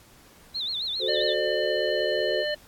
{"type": "tone with vibrato", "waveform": "sine", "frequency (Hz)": 3860, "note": "B7", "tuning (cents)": -40, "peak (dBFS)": -27, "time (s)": [0.54, 1.34], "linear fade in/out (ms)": 20, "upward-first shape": "sine", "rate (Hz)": 7.4, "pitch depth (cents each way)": 180}
{"type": "chord", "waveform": "sine", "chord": "F# diminished", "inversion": "none", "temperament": "equal", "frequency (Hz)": [370, 440, 523.3], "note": ["F#4", "A4", "C5"], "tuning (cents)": [0, 0, 0], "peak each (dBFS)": -30, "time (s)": [0.99, 2.45], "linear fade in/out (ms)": 50}
{"type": "harmonic tone", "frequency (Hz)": 599, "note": "D5", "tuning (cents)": 34, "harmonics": [1, 3, 5, 7], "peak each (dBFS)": [-27, -32, -34, -35], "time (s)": [1.08, 2.55], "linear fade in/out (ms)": 10}
{"effects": ["pink hiss -54 dBFS RMS until 2.67 s", "AAC 64 kbps"]}